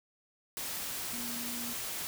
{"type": "tone in noise", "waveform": "sine", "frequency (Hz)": 239.1, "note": "A#3", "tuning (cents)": 44, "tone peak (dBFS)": -42, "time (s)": [1.13, 1.73], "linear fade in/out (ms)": 0, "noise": "white", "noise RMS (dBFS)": -38, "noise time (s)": [0.57, 2.07], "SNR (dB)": -7, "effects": []}